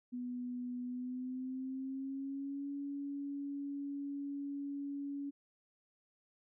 sine tone with pitch glide, 246.9 to 282 Hz, B3 to C#4, 0 to +30 cents, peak -38 dBFS, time 0.12-5.31 s, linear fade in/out 20 ms, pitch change +230 cents, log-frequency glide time 0.83-2.69 s, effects none

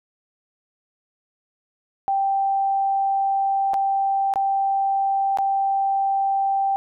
sine tone with dropouts, 784 Hz, G5, in tune, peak -18 dBFS, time 2.08-6.76 s, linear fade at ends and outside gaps 0 ms, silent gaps 3.735-3.741 / 4.338-4.358 / 5.373-5.386 s, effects none

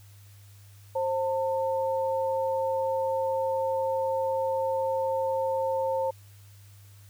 sine tone pair together, 530.7 / 898 Hz, C5 / A5, +24 / +35 cents, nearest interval major sixth, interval 911 cents, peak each -26 / -30 dBFS, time 0.95-6.11 s, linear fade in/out 10 ms, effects added 100 Hz sine -49 dBFS peak until 7.09 s + white hiss -59 dBFS RMS until 7.09 s

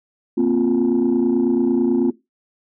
sine chord, Bb suspended second, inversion none, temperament just, 233.1 / 262.2 / 349.6 Hz, Bb3 / C4 / F4, 0 / +4 / +2 cents, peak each -18 / -17 / -17 dBFS, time 0.37-2.11 s, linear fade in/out 10 ms, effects noise-tail reverb RT60 0.2 s tail -18 dB re dry + tanh soft clip ceiling -10 dBFS

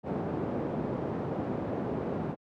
pink band-pass noise, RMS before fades -33 dBFS, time 0.03-2.36 s, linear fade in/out 50 ms, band 150 to 600 Hz, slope 12 dB/octave, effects high-pass 60 Hz 12 dB/octave

